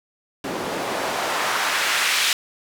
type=noise with band-pass filter sweep; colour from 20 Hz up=white; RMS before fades=-23 dBFS; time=0.44-2.33 s; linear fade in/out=2 ms; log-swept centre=320 to 2700 Hz; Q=1; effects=none